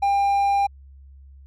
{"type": "tone", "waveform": "triangle", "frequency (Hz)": 799, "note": "G5", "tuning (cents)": 33, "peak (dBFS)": -15, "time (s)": [0.02, 0.67], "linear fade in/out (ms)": 10, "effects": ["added 68 Hz sine -43 dBFS peak until 1.46 s"]}